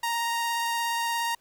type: tone with vibrato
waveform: sawtooth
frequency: 932.3 Hz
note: A#5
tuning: in tune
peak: -22 dBFS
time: 0.03-1.35 s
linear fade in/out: 5 ms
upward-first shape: triangle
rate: 17 Hz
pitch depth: 13 cents each way
effects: pink hiss -65 dBFS RMS until 1.4 s